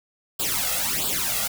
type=noise with flanger; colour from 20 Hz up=white; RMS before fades=-25 dBFS; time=0.39-1.48 s; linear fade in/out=10 ms; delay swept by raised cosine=0.24 to 1.54 ms; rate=1.5 Hz; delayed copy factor=+0.85; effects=none